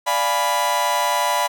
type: chord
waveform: 40% pulse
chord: D diminished seventh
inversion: none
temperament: equal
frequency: 587.3 / 698.5 / 830.6 / 987.8 Hz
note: D5 / F5 / Ab5 / Cb6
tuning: 0 / 0 / 0 / 0 cents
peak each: -25 / -25 / -25 / -19 dBFS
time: 0.06-1.48 s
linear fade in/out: 20 ms
effects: none